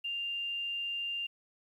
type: tone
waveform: sine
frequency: 2794 Hz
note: F7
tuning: in tune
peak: -33 dBFS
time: 0.04-1.27 s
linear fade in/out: 10 ms
effects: 11-bit